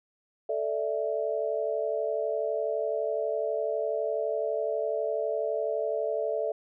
sine chord, A suspended fourth, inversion none, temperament equal, 440 / 587.3 / 659.3 Hz, A4 / D5 / E5, 0 / 0 / 0 cents, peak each -31 dBFS, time 0.49-6.52 s, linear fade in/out 5 ms, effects none

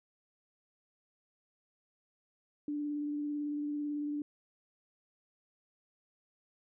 sine tone with vibrato, 293.8 Hz, D4, 1 cent sharp, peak -33 dBFS, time 2.68-4.22 s, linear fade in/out 2 ms, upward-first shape sine, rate 18 Hz, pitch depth 15 cents each way, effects none

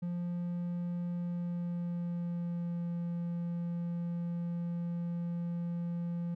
triangle tone with pitch glide, 174.61 to 171.81 Hz, F3 to F3, 0 to -28 cents, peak -31 dBFS, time 0.02-6.35 s, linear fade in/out 10 ms, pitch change -28 cents, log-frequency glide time 1.14-2.89 s, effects none

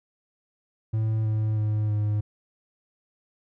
triangle tone with pitch steps, 110 / 108.36 / 106.75 / 105.15 Hz, A2 / A2 / G#2 / G#2, 0 / -26 / +48 / +22 cents, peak -20 dBFS, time 0.93-2.21 s, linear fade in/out 10 ms, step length 320 ms, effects none

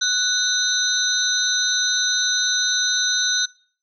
sine tone cluster, 1484 / 3717 / 4048 / 6080 Hz, F#6 / A#7 / B7 / F#8, +5 / -6 / +42 / +46 cents, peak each -23 dBFS, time 0.01-3.46 s, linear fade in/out 10 ms, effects noise-tail reverb RT60 0.5 s tail -24 dB re dry

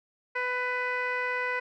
15% pulse tone with low-pass filter, 498.2 Hz, B4, 15 cents sharp, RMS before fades -30 dBFS, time 0.35-1.6 s, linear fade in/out 10 ms, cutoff 2200 Hz, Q 2.8, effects none

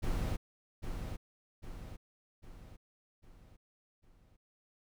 brown noise with echo, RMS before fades -33 dBFS, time 0.02-0.37 s, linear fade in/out 20 ms, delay 800 ms, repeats 5, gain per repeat -6 dB, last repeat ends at 4.37 s, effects none

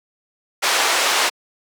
pink band-pass noise, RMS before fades -18 dBFS, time 0.62-1.3 s, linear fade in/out 20 ms, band 670 to 7600 Hz, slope 12 dB/octave, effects high-pass 300 Hz 12 dB/octave

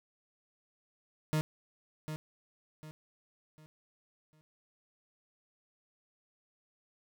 40% pulse tone with echo, 154.6 Hz, D#3, 11 cents flat, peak -27 dBFS, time 1.33-1.41 s, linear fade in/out 0 ms, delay 750 ms, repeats 4, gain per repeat -9 dB, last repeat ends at 4.41 s, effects none

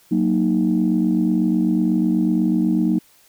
sine chord, D# minor, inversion first, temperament equal, 185 / 233.1 / 311.1 Hz, F#3 / A#3 / D#4, 0 / 0 / 0 cents, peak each -19 dBFS, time 0.11-2.99 s, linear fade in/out 10 ms, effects tanh soft clip ceiling -8 dBFS + white hiss -54 dBFS RMS until 3.28 s

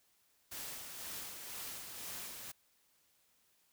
white noise with tremolo, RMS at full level -44 dBFS, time 0.51-2.52 s, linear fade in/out 10 ms, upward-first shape sine, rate 2 Hz, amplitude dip 40%, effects white hiss -73 dBFS RMS until 3.72 s

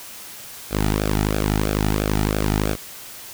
sawtooth tone with flanger, 51.91 Hz, G#1, in tune, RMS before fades -21 dBFS, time 0.7-2.77 s, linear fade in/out 50 ms, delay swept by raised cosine 0.98 to 1.91 ms, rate 3 Hz, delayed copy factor -0.7, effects white hiss -38 dBFS RMS until 3.33 s

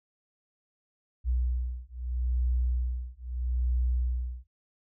sine beating tone pair, 61.2 / 61.98 Hz, B1 / B1, -15 / +7 cents, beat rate 0.78 Hz, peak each -29 dBFS, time 1.24-4.47 s, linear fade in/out 50 ms, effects none

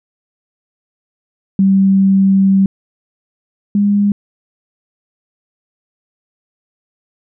sine tone pair in turn, 193.7 / 203.3 Hz, G3 / G#3, -20 / -37 cents, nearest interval minor second, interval 83 cents, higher second, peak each -7 / -9 dBFS, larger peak first, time 1.59-2.66 / 3.75-4.12 s, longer first, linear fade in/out 2 ms, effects none

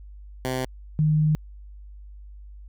10% pulse / sine tone pair in turn, 128.8 / 153.7 Hz, C3 / D#3, -27 / -21 cents, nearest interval minor third, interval 306 cents, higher second, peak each -17 dBFS, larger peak neither, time 0.45-0.65 / 0.99-1.35 s, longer second, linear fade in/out 0 ms, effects added 50 Hz sine -40 dBFS peak until 2.68 s

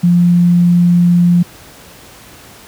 sine tone, 174.61 Hz, F3, in tune, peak -6 dBFS, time 0.03-1.43 s, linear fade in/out 10 ms, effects pink hiss -38 dBFS RMS until 2.67 s + high-pass 60 Hz 12 dB/octave

